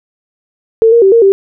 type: tone with pitch steps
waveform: sine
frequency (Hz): 449.1 / 467.6 / 387 / 462.9 / 391.1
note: A4 / A#4 / G4 / A#4 / G4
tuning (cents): +35 / +5 / -22 / -12 / -4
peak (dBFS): -3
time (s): 0.82-1.32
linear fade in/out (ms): 0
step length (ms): 100
effects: none